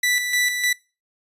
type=tone with tremolo; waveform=sawtooth; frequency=1973 Hz; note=B6; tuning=2 cents flat; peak=-14 dBFS; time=0.03-0.73 s; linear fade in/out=5 ms; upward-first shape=square; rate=3.3 Hz; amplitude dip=50%; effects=noise-tail reverb RT60 0.3 s tail -22 dB re dry + resampled to 32000 Hz